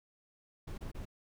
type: noise bursts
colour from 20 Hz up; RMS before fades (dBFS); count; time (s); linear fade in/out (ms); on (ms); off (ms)
brown; -42; 3; 0.67-1.054; 10; 110; 27
effects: none